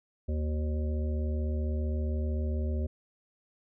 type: harmonic tone with a mistuned harmonic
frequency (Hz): 75.6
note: D#2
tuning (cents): -49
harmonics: 1 / 3 / 5 / 7 / 8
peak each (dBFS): -28 / -38 / -42 / -45 / -46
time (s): 0.28-2.87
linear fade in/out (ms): 10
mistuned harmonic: 3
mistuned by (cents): +51
effects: none